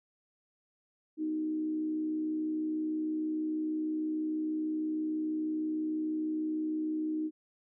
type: tone with frequency modulation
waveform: sine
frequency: 311.1 Hz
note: D#4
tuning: in tune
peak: -30 dBFS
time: 1.17-7.31 s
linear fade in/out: 50 ms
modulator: 66.3 Hz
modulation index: 0.31
effects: none